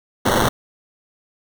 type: noise with sample-and-hold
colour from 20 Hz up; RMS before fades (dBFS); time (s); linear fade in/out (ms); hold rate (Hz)
white; -17; 0.25-0.49; 10; 2450
effects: none